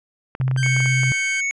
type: clicks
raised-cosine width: 0.5 ms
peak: -17 dBFS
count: 10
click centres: 0.351 / 0.413 / 0.48 / 0.513 / 0.563 / 0.663 / 0.765 / 0.804 / 0.859 / 1.034 s
type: tone with vibrato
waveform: sine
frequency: 130 Hz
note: C3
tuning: 11 cents flat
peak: -17 dBFS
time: 0.4-1.12 s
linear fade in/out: 0 ms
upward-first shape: square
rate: 16 Hz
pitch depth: 12 cents each way
type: tone with pitch glide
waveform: sawtooth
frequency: 1568 to 1552.7 Hz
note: G6 to G6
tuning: 0 to -17 cents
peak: -23 dBFS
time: 0.57-1.41 s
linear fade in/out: 10 ms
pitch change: -17 cents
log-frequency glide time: 0.68-1.17 s
type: tone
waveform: square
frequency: 2217 Hz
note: C#7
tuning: in tune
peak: -21 dBFS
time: 0.63-1.51 s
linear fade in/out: 0 ms
effects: resampled to 22050 Hz